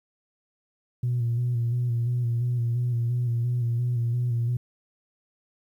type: tone with vibrato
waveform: sine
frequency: 120 Hz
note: B2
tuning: 49 cents flat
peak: -21 dBFS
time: 1.03-4.57 s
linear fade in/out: 5 ms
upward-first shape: square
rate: 2.9 Hz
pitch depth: 35 cents each way
effects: tanh soft clip ceiling -19 dBFS + 10-bit